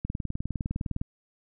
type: click train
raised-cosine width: 5 ms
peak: -18 dBFS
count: 20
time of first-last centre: 0.05-1.014 s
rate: 19.7 Hz
effects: none